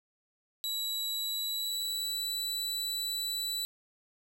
sawtooth tone with pitch glide, 3913 to 3958 Hz, B7 to B7, -17 to +3 cents, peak -29 dBFS, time 0.64-3.65 s, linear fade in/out 0 ms, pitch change +20 cents, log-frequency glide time 1.06-2.31 s, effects none

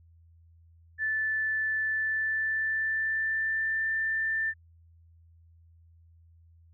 sine tone with pitch glide, 1753 to 1780.6 Hz, A6 to A6, -7 to +20 cents, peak -26 dBFS, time 0.98-4.54 s, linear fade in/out 50 ms, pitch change +27 cents, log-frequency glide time 1.83-3.9 s, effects added 83 Hz sine -55 dBFS peak until 6.73 s

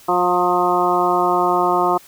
harmonic tone with a mistuned harmonic, 178 Hz, F3, 33 cents sharp, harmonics 1 / 2 / 3 / 4 / 5 / 6 / 7, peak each -30 / -20 / -27 / -19 / -22 / -21 / -22 dBFS, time 0.08-1.98 s, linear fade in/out 10 ms, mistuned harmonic 5, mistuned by +19 cents, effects white hiss -46 dBFS RMS until 2.07 s

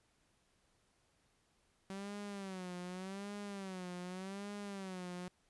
sawtooth tone with vibrato, 191.1 Hz, G3, 44 cents flat, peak -39 dBFS, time 1.9-5.28 s, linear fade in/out 0 ms, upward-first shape sine, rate 0.85 Hz, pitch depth 120 cents each way, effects pink hiss -75 dBFS RMS until 5.49 s + resampled to 24000 Hz

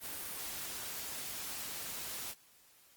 white noise, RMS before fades -42 dBFS, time 0-2.35 s, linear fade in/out 50 ms, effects white hiss -64 dBFS RMS until 2.96 s + Opus 32 kbps

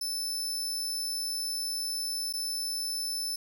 sawtooth tone with dropouts, 5274 Hz, E8, in tune, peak -28 dBFS, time 0.01-3.36 s, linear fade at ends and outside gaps 5 ms, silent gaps 2.327-2.336 s, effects none

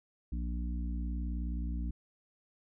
harmonic tone with a mistuned harmonic, 59.1 Hz, A#1, 24 cents sharp, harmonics 1 / 3 / 4 / 5, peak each -33 / -43 / -45 / -47 dBFS, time 0.32-1.91 s, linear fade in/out 5 ms, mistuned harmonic 1, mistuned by +22 cents, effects none

